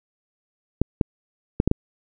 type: clicks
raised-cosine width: 3 ms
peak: -4 dBFS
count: 5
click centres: 0.816 / 1.012 / 1.601 / 1.676 / 1.714 s
effects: none